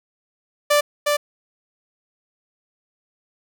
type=tone with echo; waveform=sawtooth; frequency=587.3 Hz; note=D5; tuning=in tune; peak=-10 dBFS; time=0.7-0.81 s; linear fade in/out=10 ms; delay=360 ms; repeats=1; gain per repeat=-3 dB; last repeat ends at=1.17 s; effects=none